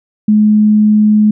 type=tone; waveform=sine; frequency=212.2 Hz; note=G#3; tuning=38 cents sharp; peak=-5 dBFS; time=0.28-1.31 s; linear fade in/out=5 ms; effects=none